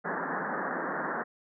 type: band-pass noise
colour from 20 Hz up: white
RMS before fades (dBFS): -33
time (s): 0.04-1.24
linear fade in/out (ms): 20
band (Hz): 160 to 1800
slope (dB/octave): 96
effects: none